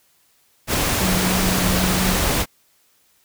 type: tone in noise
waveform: sine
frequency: 185 Hz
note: F#3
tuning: in tune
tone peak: -21 dBFS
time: 0.99-2.19 s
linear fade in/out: 50 ms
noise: pink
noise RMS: -20 dBFS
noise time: 0.67-2.46 s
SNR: -4 dB
effects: white hiss -60 dBFS RMS until 3.24 s